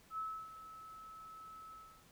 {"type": "tone with ADSR envelope", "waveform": "sine", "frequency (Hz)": 1300, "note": "E6", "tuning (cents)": -24, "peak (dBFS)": -37, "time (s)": [0.1, 2.05], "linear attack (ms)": 80, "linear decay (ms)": 300, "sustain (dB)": -13, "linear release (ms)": 330, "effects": ["pink hiss -65 dBFS RMS until 2.11 s"]}